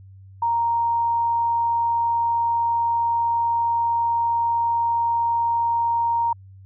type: tone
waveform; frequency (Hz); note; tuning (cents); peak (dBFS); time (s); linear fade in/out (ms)
sine; 932.3; A#5; 0; -18; 0.42-6.33; 5
effects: added 96 Hz sine -42 dBFS peak until 6.65 s